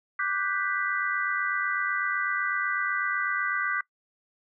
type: chord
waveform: sine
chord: G major seventh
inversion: second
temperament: equal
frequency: 1174.7 / 1480 / 1568 / 1975.5 Hz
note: D6 / F#6 / G6 / B6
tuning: 0 / 0 / 0 / 0 cents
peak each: -31 dBFS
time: 0.19-3.81 s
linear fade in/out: 5 ms
effects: noise-tail reverb RT60 0.1 s tail -21 dB re dry